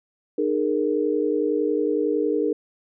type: chord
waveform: sine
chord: D# suspended fourth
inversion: none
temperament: equal with one note detuned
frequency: 304.5 / 415.3 / 466.2 Hz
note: D#4 / G#4 / A#4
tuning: -37 / 0 / 0 cents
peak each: -24 dBFS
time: 0.38-2.53 s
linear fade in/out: 5 ms
effects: none